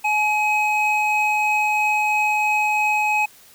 triangle tone pair together, 847 / 2538 Hz, G#5 / D#7, +34 / +34 cents, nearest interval octave + perfect fifth, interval 1900 cents, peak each -18 dBFS, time 0.04-3.26 s, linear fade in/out 10 ms, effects white hiss -49 dBFS RMS until 3.54 s

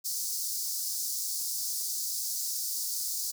pink high-pass noise, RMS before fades -33 dBFS, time 0.04-3.32 s, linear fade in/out 20 ms, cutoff 4700 Hz, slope 48 dB/octave, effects none

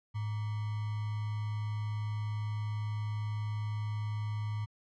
sine tone with sample-and-hold, 106.2 Hz, G#2, 39 cents sharp, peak -32 dBFS, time 0.14-4.66 s, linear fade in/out 20 ms, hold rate 1050 Hz, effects low-pass 4000 Hz 12 dB/octave

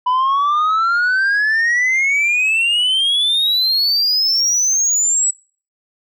sine exponential sweep, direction up, 987.8 to 7902 Hz, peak -10 dBFS, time 0.06-5.31 s, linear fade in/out 10 ms, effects noise-tail reverb RT60 0.4 s tail -25 dB re dry + tanh soft clip ceiling -12 dBFS

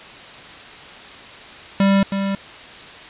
square tone with echo, 196.4 Hz, G3, 4 cents sharp, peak -13 dBFS, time 1.8-2.03 s, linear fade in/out 2 ms, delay 320 ms, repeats 1, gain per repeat -7 dB, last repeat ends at 2.35 s, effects white hiss -38 dBFS RMS until 3.09 s + resampled to 8000 Hz

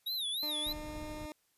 square tone with vibrato, 3729 Hz, A#7, in tune, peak -34 dBFS, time 0.06-0.73 s, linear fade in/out 10 ms, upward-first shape sine, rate 3.3 Hz, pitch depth 170 cents each way
20% pulse tone with pitch glide, 301.1 to 304.1 Hz, D4 to D#4, +43 to -40 cents, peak -37 dBFS, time 0.43-1.32 s, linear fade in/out 0 ms, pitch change +17 cents, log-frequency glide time 0.63-0.95 s
brown noise, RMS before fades -46 dBFS, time 0.66-1.26 s, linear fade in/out 5 ms
effects white hiss -74 dBFS RMS until 1.57 s + resampled to 32000 Hz

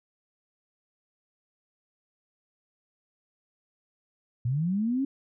sine linear sweep, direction up, 113.7 to 279.3 Hz, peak -24 dBFS, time 4.45-5.05 s, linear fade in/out 5 ms, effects none

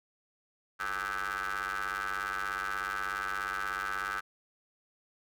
25% pulse ring-modulated tone, 96.7 Hz, G2, 23 cents flat, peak -26 dBFS, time 0.79-4.21 s, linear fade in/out 20 ms, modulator 1410 Hz, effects none

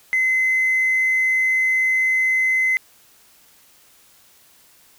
sine tone with hard clipping, 2049 Hz, C7, 37 cents flat, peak -16 dBFS, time 0.13-2.77 s, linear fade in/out 0 ms, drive 1 dB, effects white hiss -53 dBFS RMS until 4.98 s

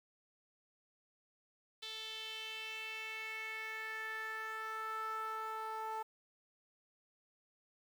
sawtooth tone with band-pass filter sweep, 440 Hz, A4, in tune, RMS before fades -43 dBFS, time 1.82-6.03 s, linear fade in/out 10 ms, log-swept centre 3600 to 990 Hz, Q 4.4, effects 10-bit

